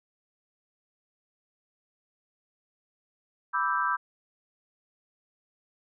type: chord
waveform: sine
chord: E minor seventh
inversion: second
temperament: equal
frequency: 987.8 / 1174.7 / 1318.5 / 1568 Hz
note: B5 / D6 / E6 / G6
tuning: 0 / 0 / 0 / 0 cents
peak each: -30 dBFS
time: 3.53-3.97 s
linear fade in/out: 20 ms
effects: none